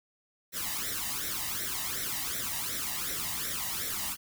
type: noise with flanger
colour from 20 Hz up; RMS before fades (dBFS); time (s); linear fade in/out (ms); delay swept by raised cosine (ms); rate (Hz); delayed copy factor
white; -34; 0.52-4.17; 50; 0.52 to 1.06; 2.7; +0.75
effects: none